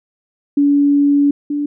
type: tone pair in turn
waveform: sine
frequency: 285.5 / 290.8 Hz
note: D4 / D4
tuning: -49 / -17 cents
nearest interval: unison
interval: 32 cents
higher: second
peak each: -9 / -16 dBFS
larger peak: first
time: 0.57-1.31 / 1.5-1.66 s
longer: first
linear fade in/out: 5 ms
effects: none